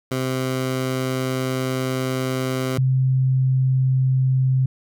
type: tone pair in turn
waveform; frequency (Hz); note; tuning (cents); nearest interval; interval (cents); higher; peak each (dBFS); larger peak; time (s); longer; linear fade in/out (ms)
15% pulse / sine; 130 / 130.75; C3 / C3; -11 / -1; unison; 10; second; -15; neither; 0.11-2.78 / 2.78-4.66; first; 5
effects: none